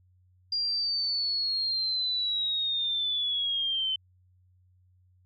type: linear sweep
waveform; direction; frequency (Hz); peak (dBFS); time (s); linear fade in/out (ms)
sine; down; 4800 to 3052; -26; 0.52-3.96; 5
effects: added 91 Hz sine -60 dBFS peak until 5.25 s